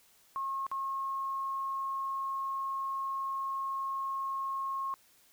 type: tone with dropouts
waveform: sine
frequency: 1082 Hz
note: C#6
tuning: 42 cents flat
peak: -32 dBFS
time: 0.36-4.94 s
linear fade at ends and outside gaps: 0 ms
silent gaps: 0.666-0.715 s
effects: white hiss -64 dBFS RMS until 5.32 s